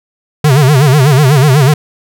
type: tone with vibrato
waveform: square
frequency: 140 Hz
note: C#3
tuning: 18 cents sharp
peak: -5 dBFS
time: 0.44-1.74 s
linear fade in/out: 5 ms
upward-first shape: sine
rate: 8.1 Hz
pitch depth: 170 cents each way
effects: none